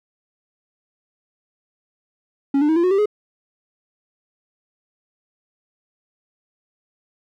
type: tone with pitch steps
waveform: triangle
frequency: 277.2 / 297.1 / 318.4 / 341.3 / 365.8 / 392 / 420.2 Hz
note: C#4 / D4 / D#4 / F4 / F#4 / G4 / G#4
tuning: 0 / +20 / +40 / -40 / -20 / 0 / +20 cents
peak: -12 dBFS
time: 2.54-3.058 s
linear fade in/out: 5 ms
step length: 74 ms
effects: none